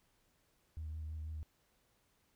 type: tone with vibrato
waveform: sine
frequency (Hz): 78.1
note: D#2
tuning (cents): +7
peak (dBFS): -39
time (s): 0.77-1.43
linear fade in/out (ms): 0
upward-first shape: sine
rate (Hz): 6.1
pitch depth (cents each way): 22
effects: tanh soft clip ceiling -37 dBFS + pink hiss -75 dBFS RMS until 2.35 s